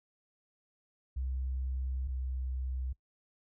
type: tone pair in turn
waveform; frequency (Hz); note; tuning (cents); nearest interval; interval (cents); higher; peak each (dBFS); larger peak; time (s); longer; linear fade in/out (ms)
sine; 65 / 64.48; C2 / C2; -11 / -25; unison; 14; first; -31 / -32; first; 1.16-2.08 / 2.08-2.93; first; 10
effects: noise-tail reverb RT60 0.1 s tail -21 dB re dry + tanh soft clip ceiling -28 dBFS